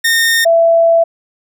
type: tone pair in turn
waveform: sawtooth / sine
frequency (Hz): 1833 / 666.7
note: A#6 / E5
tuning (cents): -30 / +19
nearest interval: octave + tritone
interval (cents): 1751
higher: first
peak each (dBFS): -6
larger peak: neither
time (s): 0.04-0.45 / 0.45-1.04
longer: second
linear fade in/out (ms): 10
effects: none